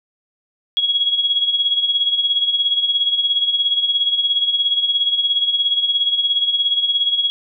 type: tone with tremolo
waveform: sine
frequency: 3322 Hz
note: G#7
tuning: in tune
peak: -12 dBFS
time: 0.77-7.3 s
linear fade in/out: 0 ms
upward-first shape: sine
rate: 17 Hz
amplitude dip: 65%
effects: none